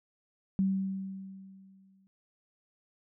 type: tone with exponential decay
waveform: sine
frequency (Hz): 192.3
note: G3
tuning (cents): -33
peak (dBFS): -23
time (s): 0.59-2.07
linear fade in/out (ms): 0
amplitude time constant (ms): 320
effects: none